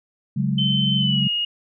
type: chord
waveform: sine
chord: C# suspended fourth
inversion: none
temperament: just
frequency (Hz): 138.59 / 184.79 / 207.9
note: C#3 / F#3 / G#3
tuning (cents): 0 / -2 / +2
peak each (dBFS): -22 / -24 / -24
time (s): 0.36-1.28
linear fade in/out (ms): 10
type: tone with pitch glide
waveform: sine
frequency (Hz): 3072 to 2866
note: G7 to F7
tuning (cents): -36 to +44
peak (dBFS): -20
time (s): 0.58-1.45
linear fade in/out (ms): 5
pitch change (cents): -120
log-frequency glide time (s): 0.97-1.25
effects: none